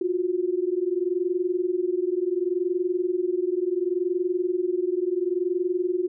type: tone pair together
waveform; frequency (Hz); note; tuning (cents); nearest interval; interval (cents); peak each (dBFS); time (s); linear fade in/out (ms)
sine; 349.3 / 370; F4 / F#4; 0 / 0; minor second; 100; -25; 0.01-6.08; 5
effects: none